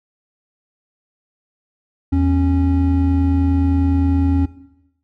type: tone pair together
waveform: triangle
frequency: 81.8 / 275.1 Hz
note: E2 / C#4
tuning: -13 / -13 cents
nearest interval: octave + major sixth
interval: 2100 cents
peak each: -14 dBFS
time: 2.12-4.46 s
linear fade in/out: 10 ms
effects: noise-tail reverb RT60 0.9 s tail -17 dB re dry